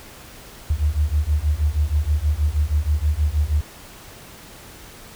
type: beating tone pair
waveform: sine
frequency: 71.8 / 78.1 Hz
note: D2 / D#2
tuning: -39 / +7 cents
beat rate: 6.3 Hz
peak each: -20 dBFS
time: 0.7-3.61 s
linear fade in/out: 5 ms
effects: pink hiss -42 dBFS RMS until 5.15 s